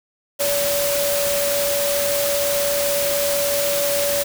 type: tone in noise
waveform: sine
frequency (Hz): 571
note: D5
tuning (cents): -49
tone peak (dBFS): -20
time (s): 0.39-4.24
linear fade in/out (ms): 20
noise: white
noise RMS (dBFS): -23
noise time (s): 0.39-4.24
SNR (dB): 0
effects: none